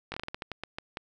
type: slowing click train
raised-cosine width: 0.3 ms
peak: -19 dBFS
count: 12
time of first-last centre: 0.12-0.971 s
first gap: 20 ms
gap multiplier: 1.25
effects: none